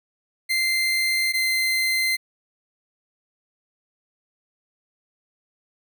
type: tone pair in turn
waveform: 30% pulse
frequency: 2084 / 2075 Hz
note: C7 / C7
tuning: -7 / -15 cents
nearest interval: unison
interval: 8 cents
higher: first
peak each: -17 dBFS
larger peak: neither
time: 0.49-1.33 / 1.33-2.17 s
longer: neither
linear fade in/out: 20 ms
effects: none